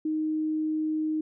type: tone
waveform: sine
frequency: 311.1 Hz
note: D#4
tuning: in tune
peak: -25 dBFS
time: 0.05-1.21 s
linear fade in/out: 5 ms
effects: none